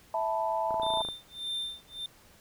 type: chord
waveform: sine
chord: E suspended fourth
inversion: none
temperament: equal with one note detuned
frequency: 655.1 / 880 / 987.8 Hz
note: E5 / A5 / B5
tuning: -11 / 0 / 0 cents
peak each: -31 / -30 / -35 dBFS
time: 0.14-1.02 s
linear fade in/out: 2 ms
type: clicks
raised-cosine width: 1 ms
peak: -26 dBFS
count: 11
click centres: 0.708 / 0.743 / 0.798 / 0.833 / 0.866 / 0.904 / 0.938 / 0.973 / 1.007 / 1.05 / 1.087 s
type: tone with tremolo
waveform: triangle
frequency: 3587 Hz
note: A7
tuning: 33 cents sharp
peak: -29 dBFS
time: 0.82-2.06 s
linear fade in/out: 2 ms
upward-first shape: sine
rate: 1.7 Hz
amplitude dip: 100%
effects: pink hiss -58 dBFS RMS until 2.4 s